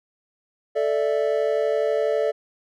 triangle chord, A suspended fourth, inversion none, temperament equal, 440 / 587.3 / 659.3 Hz, A4 / D5 / E5, 0 / 0 / 0 cents, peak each -21 / -21 / -25 dBFS, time 0.75-2.32 s, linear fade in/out 20 ms, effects none

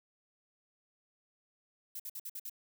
violet noise bursts, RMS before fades -42 dBFS, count 6, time 1.95-2.497 s, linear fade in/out 5 ms, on 47 ms, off 53 ms, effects none

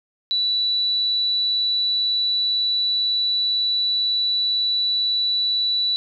sine tone, 3951 Hz, B7, in tune, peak -18 dBFS, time 0.31-5.96 s, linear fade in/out 0 ms, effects none

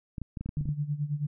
clicks, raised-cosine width 5 ms, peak -23 dBFS, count 10, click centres 0.182 / 0.217 / 0.372 / 0.41 / 0.46 / 0.491 / 0.572 / 0.61 / 0.656 / 0.689 s
sine tone with tremolo, 146.83 Hz, D3, in tune, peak -25 dBFS, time 0.57-1.27 s, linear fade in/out 10 ms, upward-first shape sine, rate 9.3 Hz, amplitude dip 80%
effects none

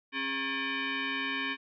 sine tone with frequency modulation, 270.5 Hz, C#4, 42 cents flat, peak -30 dBFS, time 0.12-1.57 s, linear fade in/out 50 ms, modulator 681 Hz, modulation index 4.2, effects none

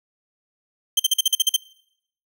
sawtooth tone bursts, 3136 Hz, G7, in tune, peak -11 dBFS, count 9, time 0.97-1.564 s, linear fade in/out 5 ms, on 26 ms, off 45 ms, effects noise-tail reverb RT60 0.7 s tail -22 dB re dry

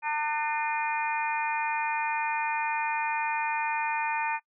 harmonic tone with a mistuned harmonic, 300 Hz, D4, 37 cents sharp, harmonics 3 / 4 / 5 / 6 / 7 / 8, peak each -28 / -40 / -38 / -37 / -41 / -32 dBFS, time 0.02-4.4 s, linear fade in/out 50 ms, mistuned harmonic 8, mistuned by +30 cents, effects noise-tail reverb RT60 0.1 s tail -23 dB re dry

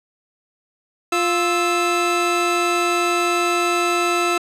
25% pulse tone pair together, 349.2 / 1318.4 Hz, F4 / E6, 0 / 0 cents, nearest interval octave + major seventh, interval 2300 cents, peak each -16 dBFS, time 1.12-4.38 s, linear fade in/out 5 ms, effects low-pass 9000 Hz 12 dB/octave

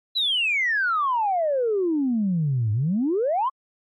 sine exponential two-way sweep, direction down then up, 4053 to 102 to 1115 Hz, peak -19 dBFS, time 0.15-3.5 s, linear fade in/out 20 ms, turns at 2.72 s, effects tanh soft clip ceiling -15 dBFS + AAC 64 kbps

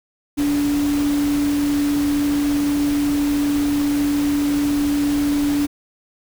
sine tone in noise, 289 Hz, D4, 28 cents flat, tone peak -16 dBFS, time 0.37-5.67 s, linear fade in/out 20 ms, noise pink, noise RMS -30 dBFS, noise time 0.37-5.67 s, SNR +11 dB, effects none

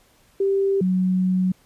sine tone pair in turn, 392 / 185 Hz, G4 / F#3, 0 / 0 cents, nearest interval octave + minor second, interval 1300 cents, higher first, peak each -17 dBFS, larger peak neither, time 0.4-0.81 / 0.81-1.52 s, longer second, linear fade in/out 5 ms, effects pink hiss -58 dBFS RMS until 1.65 s + resampled to 32000 Hz

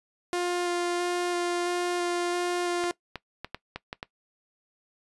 sawtooth tone with vibrato, 351.8 Hz, F4, 13 cents sharp, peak -22 dBFS, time 0.33-2.91 s, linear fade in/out 0 ms, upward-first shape square, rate 1.5 Hz, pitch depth 8 cents each way
clicks, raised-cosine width 0.3 ms, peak -18 dBFS, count 7, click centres 2.839 / 3.157 / 3.446 / 3.546 / 3.76 / 3.929 / 4.029 s
effects noise-tail reverb RT60 0.1 s tail -19 dB re dry + resampled to 24000 Hz

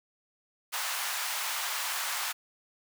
pink high-pass noise, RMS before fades -33 dBFS, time 0.72-2.33 s, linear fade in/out 20 ms, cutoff 860 Hz, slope 24 dB/octave, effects none

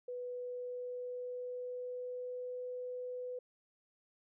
sine tone with pitch glide, 493.9 to 498.8 Hz, B4 to B4, 0 to +17 cents, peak -39 dBFS, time 0.08-3.39 s, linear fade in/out 5 ms, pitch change +17 cents, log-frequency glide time 0.3-2.6 s, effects none

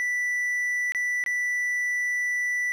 triangle tone with dropouts, 1971 Hz, B6, 4 cents flat, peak -22 dBFS, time 0-2.72 s, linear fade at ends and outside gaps 0 ms, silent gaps 0.921-0.948 / 1.239-1.262 s, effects none

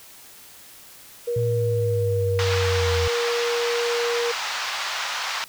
sine tone with pitch glide, 477 to 473.7 Hz, A#4 to A#4, +40 to +28 cents, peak -22 dBFS, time 1.27-4.32 s, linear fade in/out 10 ms, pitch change -12 cents, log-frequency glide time 2.05-3.3 s
sine linear sweep, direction down, 116.54 to 83.7 Hz, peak -22 dBFS, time 1.36-3.08 s, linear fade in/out 5 ms
pink band-pass noise, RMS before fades -28 dBFS, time 2.39-5.44 s, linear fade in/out 0 ms, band 850 to 5900 Hz, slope 24 dB/octave
effects white hiss -46 dBFS RMS until 5.48 s

